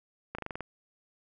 slowing click train, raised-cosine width 0.5 ms, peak -21 dBFS, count 7, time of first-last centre 0.35-0.607 s, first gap 35 ms, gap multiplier 1.08, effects none

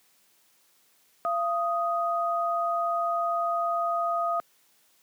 sine tone pair together, 684 / 1246.5 Hz, F5 / D#6, -36 / +3 cents, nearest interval minor seventh, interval 1039 cents, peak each -27 dBFS, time 1.25-4.4 s, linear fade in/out 0 ms, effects white hiss -64 dBFS RMS until 5.02 s + high-pass 150 Hz 12 dB/octave

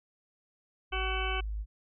sine tone, 52.4 Hz, G#1, 16 cents sharp, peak -32 dBFS, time 0.91-1.66 s, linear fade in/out 50 ms
harmonic tone, 377.4 Hz, F#4, 34 cents sharp, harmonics 1 / 2 / 3 / 4 / 6 / 7 / 8, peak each -39 / -39 / -39 / -39 / -39 / -39 / -39 dBFS, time 0.92-1.41 s, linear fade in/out 10 ms
effects none

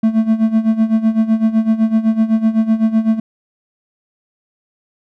triangle tone with tremolo, 221.8 Hz, A3, 14 cents sharp, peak -6 dBFS, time 0.03-3.2 s, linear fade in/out 5 ms, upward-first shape sine, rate 7.9 Hz, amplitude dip 80%, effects none

